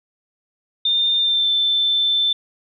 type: tone with pitch glide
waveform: sine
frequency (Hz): 3612 to 3540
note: A7 to A7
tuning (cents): +45 to +10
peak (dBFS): -15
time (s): 0.85-2.33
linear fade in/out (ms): 5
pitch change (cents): -35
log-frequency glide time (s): 1.17-1.5
effects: none